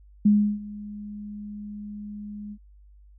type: tone with ADSR envelope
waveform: sine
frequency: 207.7 Hz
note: G#3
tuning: in tune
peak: -13 dBFS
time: 0.25-2.58 s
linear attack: 9 ms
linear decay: 330 ms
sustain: -21 dB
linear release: 61 ms
effects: added 50 Hz sine -49 dBFS peak until 3.18 s